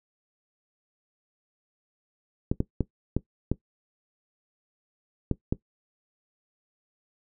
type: clicks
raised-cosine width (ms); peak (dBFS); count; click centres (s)
3; -11; 7; 2.515 / 2.604 / 2.807 / 3.166 / 3.516 / 5.313 / 5.525
effects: noise-tail reverb RT60 0.1 s tail -17 dB re dry